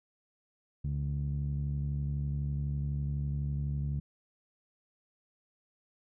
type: tone with low-pass filter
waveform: sawtooth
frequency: 72 Hz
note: D2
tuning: 34 cents flat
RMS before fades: -33 dBFS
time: 0.84-4 s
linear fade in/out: 5 ms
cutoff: 160 Hz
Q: 3.5
effects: none